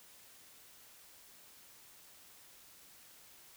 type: silence
effects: white hiss -59 dBFS RMS until 3.56 s